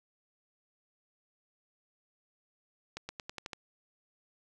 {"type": "accelerating click train", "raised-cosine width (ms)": 0.2, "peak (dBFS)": -22, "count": 7, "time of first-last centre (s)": [2.97, 3.532], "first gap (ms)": 120, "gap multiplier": 0.9, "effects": []}